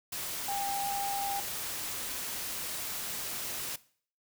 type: tone in noise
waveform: sine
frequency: 798 Hz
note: G5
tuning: 31 cents sharp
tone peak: -32 dBFS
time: 0.48-1.4 s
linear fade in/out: 5 ms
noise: white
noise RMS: -37 dBFS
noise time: 0.12-3.76 s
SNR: +2 dB
effects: noise-tail reverb RT60 0.5 s tail -19 dB re dry